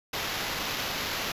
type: noise with sample-and-hold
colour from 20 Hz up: white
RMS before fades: -32 dBFS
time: 0.13-1.32 s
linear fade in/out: 5 ms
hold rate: 8820 Hz
effects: resampled to 32000 Hz